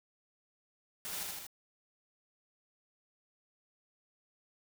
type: noise with echo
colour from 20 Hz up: white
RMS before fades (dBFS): -41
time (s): 1.05-1.23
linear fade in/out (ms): 0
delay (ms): 79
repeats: 3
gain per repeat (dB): -2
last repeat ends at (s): 1.467
effects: none